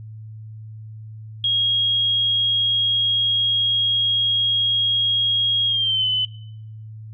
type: tone with pitch glide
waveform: sine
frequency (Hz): 3277 to 3022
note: G#7 to F#7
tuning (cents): -24 to +36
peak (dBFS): -17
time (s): 1.44-6.25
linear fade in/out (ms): 2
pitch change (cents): -140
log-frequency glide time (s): 5.67-6.07
effects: noise-tail reverb RT60 0.7 s tail -19 dB re dry + added 109 Hz sine -34 dBFS peak until 7.13 s